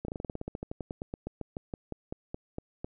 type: slowing click train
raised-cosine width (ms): 2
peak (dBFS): -22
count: 26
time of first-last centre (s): 0.05-2.845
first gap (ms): 33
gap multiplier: 1.09
effects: none